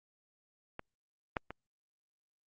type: clicks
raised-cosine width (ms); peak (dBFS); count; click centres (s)
0.5; -26 / -17 / -26; 3; 0.794 / 1.368 / 1.506
effects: Opus 48 kbps